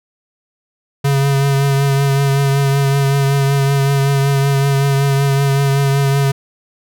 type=tone with vibrato; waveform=square; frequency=138.59 Hz; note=C#3; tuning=in tune; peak=-12 dBFS; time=1.04-6.32 s; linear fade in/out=10 ms; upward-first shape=triangle; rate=5.3 Hz; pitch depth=28 cents each way; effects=none